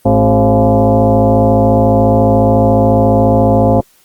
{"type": "tone with frequency modulation", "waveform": "sine", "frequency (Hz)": 212.9, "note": "G#3", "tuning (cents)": 43, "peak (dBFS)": -6, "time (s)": [0.05, 3.81], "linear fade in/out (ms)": 10, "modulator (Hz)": 160, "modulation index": 3.4, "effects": ["white hiss -50 dBFS RMS until 4.04 s", "Opus 32 kbps"]}